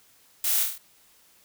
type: noise with echo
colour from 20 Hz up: blue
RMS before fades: -26 dBFS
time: 0.44-0.63 s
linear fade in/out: 2 ms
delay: 25 ms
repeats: 6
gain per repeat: -3 dB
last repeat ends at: 0.78 s
effects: white hiss -59 dBFS RMS until 1.44 s